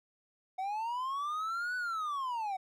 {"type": "linear two-way sweep", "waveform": "triangle", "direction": "up then down", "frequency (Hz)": [740, 1500, 740], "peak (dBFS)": -31, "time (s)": [0.58, 2.57], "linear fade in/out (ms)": 10, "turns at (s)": 1.76, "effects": []}